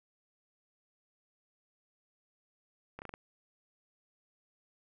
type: slowing click train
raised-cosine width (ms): 0.5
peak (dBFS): -28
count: 5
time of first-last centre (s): 2.99-3.139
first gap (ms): 29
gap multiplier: 1.17
effects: none